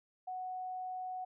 sine tone, 740 Hz, F#5, in tune, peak -38 dBFS, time 0.27-1.25 s, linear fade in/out 10 ms, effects none

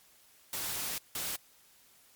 white noise bursts at uneven times, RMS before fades -36 dBFS, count 2, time 0.53-0.98 / 1.15-1.36 s, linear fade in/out 2 ms, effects white hiss -62 dBFS RMS until 2.15 s + MP3 96 kbps

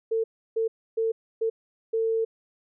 sine tone bursts at uneven times, 450 Hz, A4, 39 cents sharp, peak -22 dBFS, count 5, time 0.11-0.24 / 0.56-0.68 / 0.97-1.12 / 1.41-1.5 / 1.93-2.25 s, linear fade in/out 10 ms, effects none

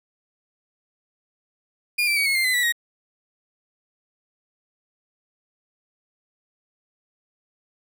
35% pulse tone with pitch steps, 2423 / 2338 / 2256 / 2176 / 2100 / 2026 / 1954.5 / 1885.7 Hz, D#7 / D7 / C#7 / C#7 / C7 / B6 / B6 / A#6, -47 / -8 / +30 / -33 / +6 / +44 / -19 / +19 cents, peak -17 dBFS, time 1.98-2.724 s, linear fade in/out 10 ms, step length 93 ms, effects none

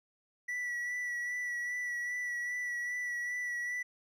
triangle tone with vibrato, 1952 Hz, B6, 21 cents flat, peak -32 dBFS, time 0.48-3.83 s, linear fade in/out 10 ms, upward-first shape sine, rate 2.5 Hz, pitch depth 22 cents each way, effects none

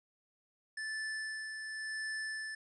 square tone with tremolo, 1752 Hz, A6, 8 cents flat, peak -37 dBFS, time 0.77-2.55 s, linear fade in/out 5 ms, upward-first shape sine, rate 0.93 Hz, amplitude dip 40%, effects resampled to 22050 Hz + 12-bit

